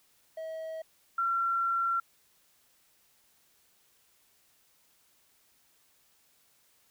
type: tone pair in turn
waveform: triangle / sine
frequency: 642 / 1363.3 Hz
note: E5 / F6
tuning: -46 / -42 cents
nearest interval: octave + minor second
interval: 1304 cents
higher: second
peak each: -34 / -26 dBFS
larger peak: second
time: 0.37-0.82 / 1.18-2 s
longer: second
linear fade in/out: 5 ms
effects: white hiss -67 dBFS RMS until 6.9 s